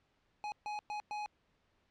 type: tone bursts at uneven times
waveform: square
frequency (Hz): 838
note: G#5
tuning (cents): +15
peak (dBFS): -38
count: 4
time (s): 0.44-0.52 / 0.66-0.79 / 0.9-1 / 1.11-1.26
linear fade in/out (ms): 0
effects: pink hiss -75 dBFS RMS until 1.9 s + low-pass 4000 Hz 12 dB/octave